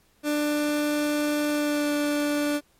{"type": "tone with pitch glide", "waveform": "30% pulse", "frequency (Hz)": [296.3, 293.1], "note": ["D4", "D4"], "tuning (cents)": [15, -3], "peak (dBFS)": -20, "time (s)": [0.23, 2.61], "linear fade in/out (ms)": 50, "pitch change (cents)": -18, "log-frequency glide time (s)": [1.5, 1.93], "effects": ["pink hiss -63 dBFS RMS until 2.79 s", "MP3 64 kbps"]}